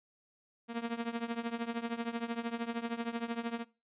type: tone with tremolo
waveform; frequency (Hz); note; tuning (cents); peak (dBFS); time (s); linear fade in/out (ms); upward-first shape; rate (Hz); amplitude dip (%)
sawtooth; 233.1; A#3; 0; -27; 0.68-3.65; 50; triangle; 13; 90
effects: noise-tail reverb RT60 0.3 s tail -21 dB re dry + resampled to 8000 Hz